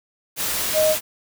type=tone in noise; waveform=sine; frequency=622.3 Hz; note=D#5; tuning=in tune; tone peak=-15 dBFS; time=0.73-0.96 s; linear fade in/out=50 ms; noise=white; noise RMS=-24 dBFS; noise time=0.36-1.01 s; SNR=+6 dB; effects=none